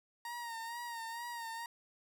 30% pulse tone with vibrato, 932.3 Hz, A#5, in tune, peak -38 dBFS, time 0.25-1.66 s, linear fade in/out 2 ms, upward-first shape sine, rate 2.2 Hz, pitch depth 50 cents each way, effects none

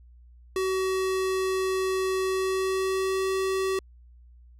square tone with pitch glide, 377.8 to 381.7 Hz, F#4 to G4, +36 to -46 cents, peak -25 dBFS, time 0.56-3.79 s, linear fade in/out 2 ms, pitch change +18 cents, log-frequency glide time 2.22-3.29 s, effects added 60 Hz sine -49 dBFS peak until 4.59 s + low-pass 12000 Hz 12 dB/octave

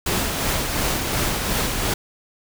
pink noise with tremolo, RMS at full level -21 dBFS, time 0.06-1.94 s, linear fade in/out 5 ms, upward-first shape triangle, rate 2.8 Hz, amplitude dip 40%, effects none

